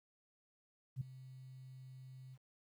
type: tone with ADSR envelope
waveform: sine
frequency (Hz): 130.1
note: C3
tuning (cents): -9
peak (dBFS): -34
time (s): 0.96-2.38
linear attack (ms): 49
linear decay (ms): 7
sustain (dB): -17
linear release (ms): 43
effects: 12-bit